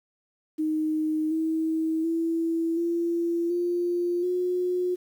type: tone with pitch steps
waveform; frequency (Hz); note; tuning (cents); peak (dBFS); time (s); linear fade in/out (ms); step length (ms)
sine; 311.1 / 320.4 / 330 / 339.8 / 350 / 360.5; D#4 / E4 / E4 / F4 / F4 / F#4; 0 / -49 / +2 / -47 / +4 / -45; -23; 0.58-4.96; 20; 730
effects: 9-bit